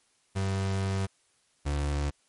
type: tone pair in turn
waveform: 35% pulse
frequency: 96.6 / 72.24 Hz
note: G2 / D2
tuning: -25 / -28 cents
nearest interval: perfect fourth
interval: 503 cents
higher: first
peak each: -25 dBFS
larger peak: neither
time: 0.35-1.07 / 1.65-2.11 s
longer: first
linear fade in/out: 20 ms
effects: white hiss -68 dBFS RMS until 2.28 s + MP3 48 kbps